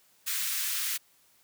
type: high-pass noise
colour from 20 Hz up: white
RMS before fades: -31 dBFS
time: 0.26-0.98 s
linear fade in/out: 20 ms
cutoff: 1400 Hz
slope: 24 dB/octave
effects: white hiss -64 dBFS RMS until 1.43 s + high-pass 60 Hz 12 dB/octave